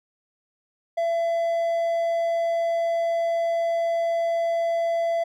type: tone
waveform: triangle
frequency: 672 Hz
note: E5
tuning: 33 cents sharp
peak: -19 dBFS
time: 0.97-5.24 s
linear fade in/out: 10 ms
effects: none